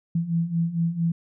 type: beating tone pair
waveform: sine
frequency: 164.81 / 169.21 Hz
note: E3 / E3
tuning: 0 / +46 cents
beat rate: 4.4 Hz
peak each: -27 / -23 dBFS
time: 0.15-1.12 s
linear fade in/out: 5 ms
effects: none